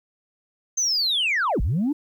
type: linear two-way sweep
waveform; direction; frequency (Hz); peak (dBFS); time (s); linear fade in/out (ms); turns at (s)
sine; down then up; 6350 to 36.01 to 310.6; -18; 0.77-1.93; 10; 1.61
effects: tanh soft clip ceiling -17 dBFS + 10-bit